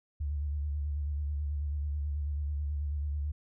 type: tone with vibrato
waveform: sine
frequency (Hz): 73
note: D2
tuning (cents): -10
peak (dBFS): -30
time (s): 0.2-3.32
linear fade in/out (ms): 10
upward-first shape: square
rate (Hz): 9.2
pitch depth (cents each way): 43
effects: none